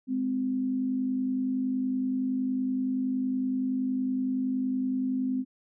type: tone pair together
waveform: sine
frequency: 207.6 / 258.3 Hz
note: G#3 / C4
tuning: 0 / -22 cents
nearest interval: major third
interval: 378 cents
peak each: -35 / -26 dBFS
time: 0.07-5.45 s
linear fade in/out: 50 ms
effects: none